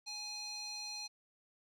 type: tone with band-pass filter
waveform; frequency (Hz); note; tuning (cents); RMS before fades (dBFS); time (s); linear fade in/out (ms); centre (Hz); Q
square; 835; G#5; +9; -44; 0.06-1.08; 20; 4800; 6.7
effects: none